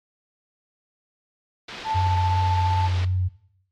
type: low-pass noise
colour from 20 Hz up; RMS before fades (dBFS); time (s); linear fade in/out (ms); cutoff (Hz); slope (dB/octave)
white; -38; 1.68-3.05; 5; 4100; 24
type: tone with tremolo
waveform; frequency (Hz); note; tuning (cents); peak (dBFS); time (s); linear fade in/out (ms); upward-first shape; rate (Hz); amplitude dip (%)
sine; 880; A5; 0; -21; 1.84-2.9; 50; square; 15; 25
type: tone with vibrato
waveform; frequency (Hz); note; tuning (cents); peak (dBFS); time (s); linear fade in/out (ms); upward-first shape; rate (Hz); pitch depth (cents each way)
sine; 91.4; F#2; -21; -20; 1.94-3.29; 20; triangle; 2.7; 22
effects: noise-tail reverb RT60 0.7 s tail -17 dB re dry + AAC 64 kbps